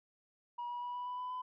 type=tone with pitch steps; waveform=sine; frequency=962 / 969.3 / 976.6 / 983.9 / 991.3 / 998.8 / 1006.3 Hz; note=B5 / B5 / B5 / B5 / B5 / B5 / B5; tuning=-46 / -33 / -20 / -7 / +6 / +19 / +32 cents; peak=-36 dBFS; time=0.58-1.42 s; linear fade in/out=10 ms; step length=120 ms; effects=tanh soft clip ceiling -36 dBFS